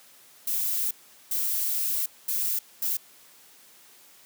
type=noise bursts at uneven times; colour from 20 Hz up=violet; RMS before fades=-27 dBFS; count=4; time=0.47-0.91 / 1.31-2.06 / 2.28-2.59 / 2.82-2.97 s; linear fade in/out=5 ms; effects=white hiss -54 dBFS RMS until 4.25 s + high-pass 150 Hz 12 dB/octave